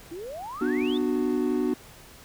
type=exponential sweep; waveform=sine; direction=up; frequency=316.5 to 3729 Hz; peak=-34 dBFS; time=0.11-0.98 s; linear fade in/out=10 ms
type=chord; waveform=triangle; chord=B minor; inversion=none; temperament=equal with one note detuned; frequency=246.9 / 298.6 / 370 Hz; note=B3 / D4 / F#4; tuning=0 / +29 / 0 cents; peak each=-25 dBFS; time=0.61-1.74 s; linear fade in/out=5 ms
effects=tanh soft clip ceiling -11 dBFS + pink hiss -49 dBFS RMS until 2.24 s